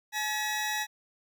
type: tone pair together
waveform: 20% pulse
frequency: 851.6 / 1924 Hz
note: G#5 / B6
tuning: +43 / -46 cents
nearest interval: octave + major second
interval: 1411 cents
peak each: -27 dBFS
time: 0.12-0.87 s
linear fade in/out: 50 ms
effects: none